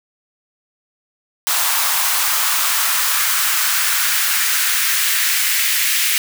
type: noise with high-pass filter sweep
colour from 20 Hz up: white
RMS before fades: -17 dBFS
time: 1.47-6.18 s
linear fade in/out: 0 ms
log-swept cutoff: 930 to 2100 Hz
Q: 2
effects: none